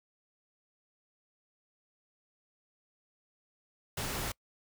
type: noise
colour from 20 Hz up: pink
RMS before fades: -36 dBFS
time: 3.97-4.32 s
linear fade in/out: 5 ms
effects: noise-tail reverb RT60 0.1 s tail -25 dB re dry